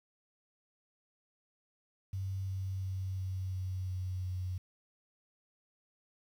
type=tone with pitch steps; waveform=sine; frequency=96 / 95.28 / 94.57 / 93.86 / 93.16 / 92.46 / 91.77 Hz; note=G2 / G2 / F#2 / F#2 / F#2 / F#2 / F#2; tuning=-36 / -49 / +38 / +25 / +12 / -1 / -14 cents; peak=-34 dBFS; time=2.13-4.58 s; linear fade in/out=5 ms; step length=350 ms; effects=10-bit